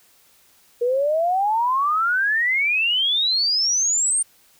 sine exponential sweep, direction up, 470 to 8980 Hz, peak -17 dBFS, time 0.81-4.23 s, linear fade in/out 10 ms, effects white hiss -56 dBFS RMS until 4.59 s

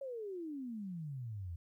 sine exponential sweep, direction down, 561 to 81 Hz, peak -40 dBFS, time 0.01-1.56 s, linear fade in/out 5 ms, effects 13-bit

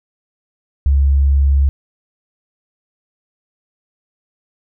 sine tone, 69.3 Hz, C#2, in tune, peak -9 dBFS, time 0.86-1.69 s, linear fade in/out 0 ms, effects none

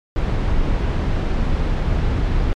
brown noise, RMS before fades -18 dBFS, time 0.16-2.53 s, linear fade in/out 0 ms, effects low-pass 4000 Hz 12 dB/octave + MP3 96 kbps

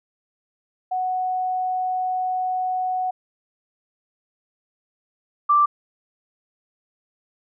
sine tone pair in turn, 740 / 1174.7 Hz, F#5 / D6, 0 / 0 cents, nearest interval minor sixth, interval 800 cents, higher second, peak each -21 / -13 dBFS, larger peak second, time 0.91-3.11 / 5.49-5.66 s, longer first, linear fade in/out 10 ms, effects none

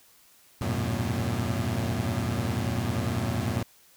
25% pulse tone cluster, 77.7 / 92.9 / 110.8 / 120.9 / 133.1 Hz, D#2 / F#2 / A2 / B2 / C3, -2 / +7 / +13 / -36 / +30 cents, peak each -34 / -28 / -28 / -27 / -34 dBFS, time 0.61-3.63 s, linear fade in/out 5 ms, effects white hiss -58 dBFS RMS until 3.96 s

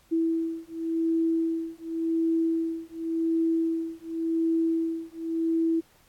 sine beating tone pair, 327.6 / 328.5 Hz, E4 / E4, -11 / -6 cents, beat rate 0.9 Hz, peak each -27 dBFS, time 0.11-5.81 s, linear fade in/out 20 ms, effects pink hiss -61 dBFS RMS until 6.08 s + AAC 64 kbps

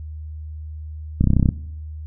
clicks, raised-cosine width 5 ms, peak -4 dBFS, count 10, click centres 1.21 / 1.241 / 1.273 / 1.304 / 1.334 / 1.367 / 1.397 / 1.428 / 1.458 / 1.489 s, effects noise-tail reverb RT60 0.7 s tail -18 dB re dry + added 77 Hz sine -30 dBFS peak until 2.06 s

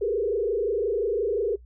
sine tone with frequency modulation, 436.2 Hz, A4, 15 cents flat, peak -22 dBFS, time 0.01-1.56 s, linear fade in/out 10 ms, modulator 25.7 Hz, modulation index 1.9, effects noise-tail reverb RT60 0.1 s tail -21 dB re dry + added 60 Hz sine -46 dBFS peak until 1.65 s

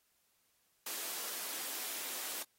white high-pass noise, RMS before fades -41 dBFS, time 0.86-2.43 s, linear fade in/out 5 ms, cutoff 250 Hz, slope 24 dB/octave, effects white hiss -75 dBFS RMS until 2.58 s + AAC 48 kbps

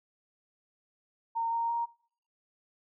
sine tone with pitch steps, 918 / 926.5 / 935.1 Hz, A#5 / A#5 / A#5, -27 / -11 / +5 cents, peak -28 dBFS, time 1.35-1.86 s, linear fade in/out 20 ms, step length 170 ms, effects noise-tail reverb RT60 0.6 s tail -23 dB re dry

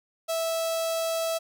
sawtooth tone with notch filter, 656 Hz, E5, 9 cents flat, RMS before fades -28 dBFS, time 0.28-1.39 s, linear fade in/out 20 ms, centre 1800 Hz, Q 1, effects none

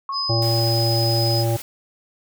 sine tone with exponential decay, 1096 Hz, C#6, 20 cents flat, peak -23 dBFS, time 0.09-1.11 s, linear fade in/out 2 ms, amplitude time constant 220 ms
sine tone, 5020 Hz, D#8, 15 cents sharp, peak -22 dBFS, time 0.12-1.45 s, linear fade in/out 50 ms
harmonic tone, 114.8 Hz, A#2, 26 cents flat, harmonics 1 / 3 / 5 / 7, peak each -19 / -26 / -26 / -29 dBFS, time 0.29-1.57 s, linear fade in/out 10 ms
white noise, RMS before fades -35 dBFS, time 0.42-1.62 s, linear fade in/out 0 ms
effects none

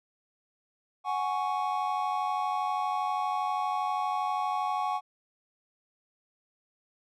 triangle chord, F# suspended second, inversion none, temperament just, 740 / 832.5 / 1110 Hz, F#5 / G#5 / C#6, 0 / +4 / +2 cents, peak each -30 dBFS, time 1.04-5.01 s, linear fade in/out 50 ms, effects none

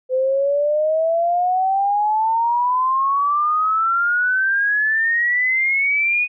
sine exponential sweep, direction up, 509 to 2489 Hz, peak -15 dBFS, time 0.09-6.28 s, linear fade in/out 50 ms, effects none

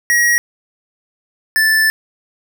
square tone pair in turn, 1900 / 1758.4 Hz, A#6 / A6, +33 / -2 cents, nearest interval minor second, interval 135 cents, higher first, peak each -11 dBFS, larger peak neither, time 0.1-0.38 / 1.56-1.9 s, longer second, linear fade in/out 0 ms, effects none

